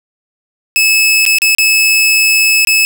sawtooth tone with dropouts, 2598 Hz, E7, 26 cents flat, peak -4 dBFS, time 0.76-2.85 s, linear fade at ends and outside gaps 0 ms, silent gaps 1.253-1.263 / 1.385-1.419 / 1.549-1.584 / 2.649-2.672 s, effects none

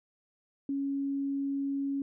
sine tone, 277.2 Hz, C#4, in tune, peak -29 dBFS, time 0.69-2.02 s, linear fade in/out 2 ms, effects none

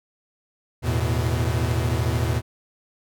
45% pulse chord, E suspended fourth, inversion none, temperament equal with one note detuned, 80.99 / 110 / 123.47 Hz, E2 / A2 / B2, -30 / 0 / 0 cents, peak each -25 dBFS, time 0.82-2.42 s, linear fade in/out 50 ms, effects none

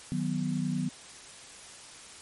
sine chord, B major, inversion first, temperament equal, 155.56 / 185 / 246.9 Hz, D#3 / F#3 / B3, 0 / 0 / 0 cents, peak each -32 dBFS, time 0.12-0.89 s, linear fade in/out 0 ms, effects white hiss -48 dBFS RMS until 2.21 s + MP3 48 kbps

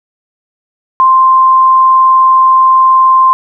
sine tone, 1046.5 Hz, C6, in tune, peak -3 dBFS, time 1-3.33 s, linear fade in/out 0 ms, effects none

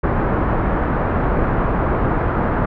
pink low-pass noise, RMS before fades -18 dBFS, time 0.03-2.66 s, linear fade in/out 10 ms, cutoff 1500 Hz, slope 24 dB/octave, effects none

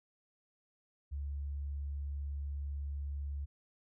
sine tone, 71 Hz, C#2, 42 cents sharp, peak -36 dBFS, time 1.11-3.46 s, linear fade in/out 20 ms, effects none

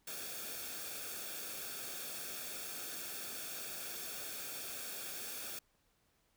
white noise with comb filter, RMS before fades -44 dBFS, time 0.07-5.59 s, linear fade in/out 5 ms, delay 1 ms, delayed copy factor -0.6, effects pink hiss -75 dBFS RMS until 6.36 s

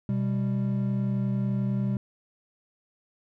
triangle tone pair together, 126.1 / 197.4 Hz, B2 / G3, +36 / +12 cents, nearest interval minor sixth, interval 776 cents, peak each -25 dBFS, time 0.09-1.97 s, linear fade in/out 2 ms, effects none

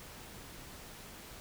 silence, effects pink hiss -50 dBFS RMS until 1.4 s

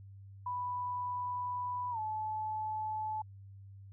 sine tone with pitch glide, 987.8 to 864.9 Hz, B5 to A5, 0 to -30 cents, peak -34 dBFS, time 0.46-3.22 s, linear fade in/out 5 ms, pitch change -230 cents, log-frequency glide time 1.91-1.99 s, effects added 98 Hz sine -49 dBFS peak until 3.92 s

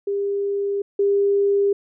sine tone pair in turn, 400.9 / 400.9 Hz, G4 / G4, +39 / +39 cents, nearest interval unison, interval 0 cents, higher neither, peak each -20 / -15 dBFS, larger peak second, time 0.07-0.82 / 0.99-1.73 s, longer first, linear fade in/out 5 ms, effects none

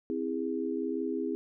sine chord, C augmented, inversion none, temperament just, 261.6 / 327 / 408.8 Hz, C4 / E4 / G#4, 0 / -14 / -27 cents, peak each -34 dBFS, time 0.1-1.35 s, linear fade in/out 0 ms, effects none

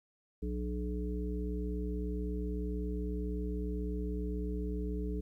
harmonic tone with a mistuned harmonic, 60.9 Hz, B1, 24 cents flat, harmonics 1 / 3 / 5 / 7, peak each -35 / -40 / -42 / -42 dBFS, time 0.42-5.21 s, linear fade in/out 10 ms, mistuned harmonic 5, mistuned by -32 cents, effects 12-bit

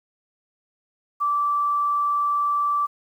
sine tone, 1164 Hz, D6, 16 cents flat, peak -19 dBFS, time 1.2-2.87 s, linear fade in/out 20 ms, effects 9-bit

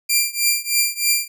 10% pulse tone with tremolo, 2377 Hz, D7, 20 cents sharp, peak -4 dBFS, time 0.09-1.28 s, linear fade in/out 10 ms, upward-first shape triangle, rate 3.2 Hz, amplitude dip 95%, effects none

